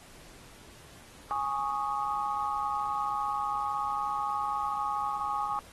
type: chord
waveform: sine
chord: Ab suspended fourth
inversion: none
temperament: equal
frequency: 830.6 / 1108.7 / 1244.5 Hz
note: Ab5 / Db6 / Eb6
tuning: 0 / 0 / 0 cents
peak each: -32 / -33 / -34 dBFS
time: 1.31-5.59 s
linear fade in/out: 0 ms
effects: pink hiss -53 dBFS RMS until 5.72 s + AAC 32 kbps